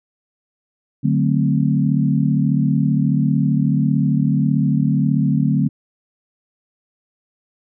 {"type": "chord", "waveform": "sine", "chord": "D dominant seventh", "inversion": "none", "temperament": "equal", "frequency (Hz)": [146.83, 185, 220, 261.6], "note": ["D3", "F#3", "A3", "C4"], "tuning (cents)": [0, 0, 0, 0], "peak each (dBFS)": [-17, -21, -20, -21], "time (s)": [1.03, 5.69], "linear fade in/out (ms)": 20, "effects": []}